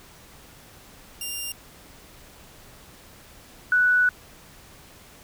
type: tone pair in turn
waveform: 10% pulse / sine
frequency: 2794 / 1480.1 Hz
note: F7 / F#6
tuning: 0 / 0 cents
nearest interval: major seventh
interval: 1100 cents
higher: first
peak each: -21 / -16 dBFS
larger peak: second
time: 1.21-1.52 / 3.72-4.09 s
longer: second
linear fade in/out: 2 ms
effects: pink hiss -49 dBFS RMS until 5.23 s